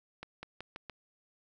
accelerating click train, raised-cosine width 0.3 ms, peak -26 dBFS, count 5, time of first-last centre 0.23-0.897 s, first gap 200 ms, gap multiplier 0.88, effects none

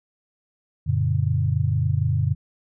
sine chord, Gb augmented, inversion none, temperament equal with one note detuned, 92.5 / 116.54 / 143.31 Hz, Gb2 / Bb2 / D3, 0 / 0 / -42 cents, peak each -23 dBFS, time 0.86-2.35 s, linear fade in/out 20 ms, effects none

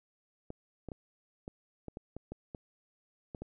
clicks, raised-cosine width 2 ms, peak -28 dBFS, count 11, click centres 0.504 / 0.887 / 0.918 / 1.479 / 1.883 / 1.971 / 2.166 / 2.32 / 2.548 / 3.348 / 3.42 s, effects none

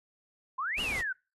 sine exponential two-way sweep, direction up then down, 987.8 to 2960 to 1463 Hz, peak -30 dBFS, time 0.58-1.13 s, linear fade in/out 10 ms, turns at 0.81 s
pink noise, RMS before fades -40 dBFS, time 0.78-1.01 s, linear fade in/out 0 ms
effects noise-tail reverb RT60 0.3 s tail -26 dB re dry + AAC 32 kbps

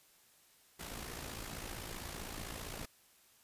pink noise with amplitude modulation, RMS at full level -42 dBFS, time 0.79-2.86 s, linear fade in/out 10 ms, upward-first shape sine, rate 55.5 Hz, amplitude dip 60%, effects white hiss -66 dBFS RMS until 3.43 s + resampled to 32000 Hz

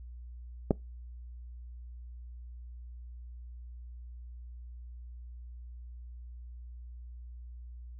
clicks, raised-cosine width 2 ms, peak -10 / -21 dBFS, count 2, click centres 0.708 / 0.713 s, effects noise-tail reverb RT60 0.2 s tail -24 dB re dry + added 60 Hz sine -43 dBFS peak until 7.99 s

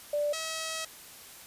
sine / 5% pulse tone pair in turn, 587.3 / 642.8 Hz, D5 / E5, 0 / -44 cents, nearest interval major second, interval 156 cents, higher second, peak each -26 / -22 dBFS, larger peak second, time 0.13-0.33 / 0.33-0.85 s, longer second, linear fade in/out 5 ms, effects white hiss -49 dBFS RMS until 1.46 s + resampled to 32000 Hz

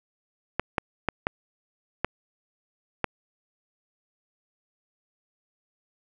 clicks, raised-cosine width 0.5 ms, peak -8 dBFS, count 6, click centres 0.596 / 0.782 / 1.087 / 1.269 / 2.046 / 3.043 s, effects none

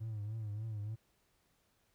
triangle tone with vibrato, 107.5 Hz, A2, 40 cents flat, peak -35 dBFS, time 0-0.96 s, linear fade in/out 20 ms, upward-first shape triangle, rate 3.4 Hz, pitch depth 100 cents each way, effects tanh soft clip ceiling -33 dBFS + pink hiss -75 dBFS RMS until 1.94 s

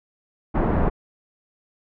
pink low-pass noise, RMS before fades -20 dBFS, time 0.54-0.9 s, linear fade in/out 20 ms, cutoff 970 Hz, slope 12 dB/octave, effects low-pass 2000 Hz 12 dB/octave

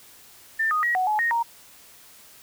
sine tone with pitch steps, 1789 / 1241 / 1906 / 742 / 850 / 1861 / 932 Hz, A6 / D#6 / A#6 / F#5 / G#5 / A#6 / A#5, +28 / -5 / +38 / +5 / +40 / -3 / -1 cents, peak -20 dBFS, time 0.59-1.43 s, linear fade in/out 10 ms, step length 120 ms, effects white hiss -50 dBFS RMS until 2.42 s

